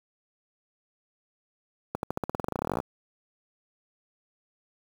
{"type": "accelerating click train", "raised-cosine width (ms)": 1, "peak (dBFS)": -14, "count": 23, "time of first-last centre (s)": [1.95, 2.801], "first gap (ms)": 81, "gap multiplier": 0.92, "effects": ["high-pass 80 Hz 12 dB/octave", "7-bit"]}